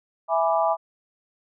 sine chord, E dominant seventh, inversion none, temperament equal, 659.3 / 830.6 / 987.8 / 1174.7 Hz, E5 / G#5 / B5 / D6, 0 / 0 / 0 / 0 cents, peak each -22 / -24 / -26 / -27 dBFS, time 0.28-0.77 s, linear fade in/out 50 ms, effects none

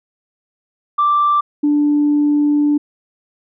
sine tone pair in turn, 1174.7 / 293.7 Hz, D6 / D4, 0 / 0 cents, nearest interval 2 octaves, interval 2400 cents, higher first, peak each -10 dBFS, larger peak neither, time 0.98-1.41 / 1.63-2.78 s, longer second, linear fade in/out 10 ms, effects tanh soft clip ceiling -7 dBFS

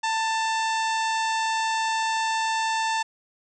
harmonic tone with a mistuned harmonic, 893 Hz, A5, 25 cents sharp, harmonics 1 / 2 / 3 / 4 / 5 / 6 / 7 / 8 / 9, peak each -24 / -30 / -34 / -36 / -38 / -40 / -41 / -42 / -43 dBFS, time 0.03-3.03 s, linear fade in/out 10 ms, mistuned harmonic 2, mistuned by -21 cents, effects none

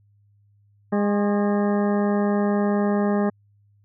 harmonic tone with a mistuned harmonic, 204.3 Hz, G#3, 28 cents flat, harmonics 1 / 2 / 3 / 4 / 5 / 6 / 8 / 9, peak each -20 / -25 / -28 / -31 / -36 / -36 / -39 / -41 dBFS, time 0.92-3.3 s, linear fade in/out 10 ms, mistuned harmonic 5, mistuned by +72 cents, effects added 102 Hz sine -56 dBFS peak until 3.84 s

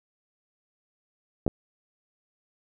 clicks, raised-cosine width 2 ms, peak -12 dBFS, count 2, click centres 1.465 / 1.479 s, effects none

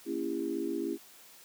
sine chord, A# diminished seventh, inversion none, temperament just, 233.1 / 279.7 / 335.6 / 402.8 Hz, A#3 / C#4 / E4 / G4, 0 / +16 / +31 / +47 cents, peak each -40 / -36 / -34 / -37 dBFS, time 0.05-0.98 s, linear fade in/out 50 ms, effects white hiss -55 dBFS RMS until 1.44 s + high-pass 150 Hz 12 dB/octave

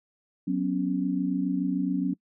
sine chord, F# suspended fourth, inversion none, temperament equal with one note detuned, 185 / 250.2 / 277.2 Hz, F#3 / B3 / C#4, 0 / +23 / 0 cents, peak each -28 / -31 / -27 dBFS, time 0.47-2.14 s, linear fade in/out 10 ms, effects noise-tail reverb RT60 0.1 s tail -24 dB re dry

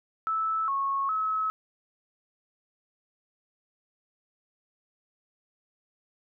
sine tone with pitch steps, 1311 / 1098 / 1289 Hz, E6 / C#6 / E6, -10 / -17 / -39 cents, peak -25 dBFS, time 0.27-1.5 s, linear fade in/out 0 ms, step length 410 ms, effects none

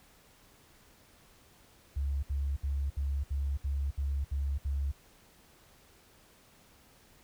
sine tone bursts, 69.8 Hz, C#2, 13 cents sharp, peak -28 dBFS, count 9, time 1.96-4.918 s, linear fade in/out 10 ms, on 270 ms, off 66 ms, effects tanh soft clip ceiling -24 dBFS + pink hiss -61 dBFS RMS until 7.23 s

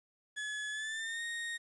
35% pulse tone with pitch glide, 1705 to 1859.3 Hz, G#6 to A#6, +45 to -5 cents, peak -35 dBFS, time 0.36-1.58 s, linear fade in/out 20 ms, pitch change +150 cents, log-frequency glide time 0.71-1.23 s, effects resampled to 24000 Hz + 11-bit

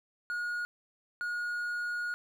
triangle tone bursts at uneven times, 1441 Hz, F#6, 46 cents flat, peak -30 dBFS, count 2, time 0.3-0.65 / 1.21-2.14 s, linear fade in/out 0 ms, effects none

